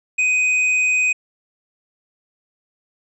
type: tone with hard clipping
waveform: sine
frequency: 2502 Hz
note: D#7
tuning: 9 cents sharp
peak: -16 dBFS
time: 0.18-1.13 s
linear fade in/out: 10 ms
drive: 5 dB
effects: resampled to 22050 Hz